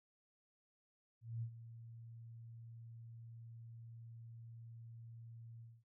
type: tone with ADSR envelope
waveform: sine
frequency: 115.2 Hz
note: A#2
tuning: 20 cents flat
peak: -38 dBFS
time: 1.21-5.84 s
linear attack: 210 ms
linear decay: 80 ms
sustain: -13 dB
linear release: 230 ms
effects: none